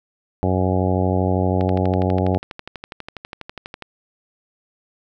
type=harmonic tone; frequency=92.7 Hz; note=F#2; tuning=4 cents sharp; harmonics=1 / 2 / 3 / 4 / 5 / 6 / 7 / 8 / 9; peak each=-20 / -23 / -25 / -26 / -27 / -28 / -28 / -29 / -30 dBFS; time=0.43-2.38 s; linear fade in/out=0 ms
type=click train; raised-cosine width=0.3 ms; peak=-16 dBFS; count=28; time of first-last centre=1.61-3.823 s; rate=12.2 Hz
effects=none